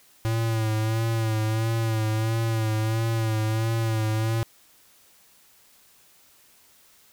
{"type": "tone with vibrato", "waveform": "square", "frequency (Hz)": 111.4, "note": "A2", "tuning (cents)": 22, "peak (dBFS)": -23, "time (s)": [0.25, 4.43], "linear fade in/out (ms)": 0, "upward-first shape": "sine", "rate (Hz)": 1.5, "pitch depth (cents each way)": 43, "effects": ["white hiss -57 dBFS RMS until 7.12 s"]}